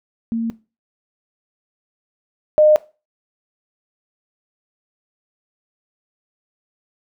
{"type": "tone pair in turn", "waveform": "sine", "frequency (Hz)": [228.5, 610], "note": ["A#3", "D#5"], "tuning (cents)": [-34, -34], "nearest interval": "octave + perfect fourth", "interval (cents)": 1700, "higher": "second", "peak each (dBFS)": [-18, -8], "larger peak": "second", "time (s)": [[0.32, 0.5], [2.58, 2.76]], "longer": "neither", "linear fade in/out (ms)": 0, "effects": ["noise-tail reverb RT60 0.3 s tail -19 dB re dry"]}